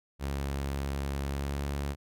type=tone with pitch glide; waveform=sawtooth; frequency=69.3 to 70.55 Hz; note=C#2 to C#2; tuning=0 to +31 cents; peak=-27 dBFS; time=0.19-1.96 s; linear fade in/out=50 ms; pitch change=+31 cents; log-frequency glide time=1.26-1.62 s; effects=none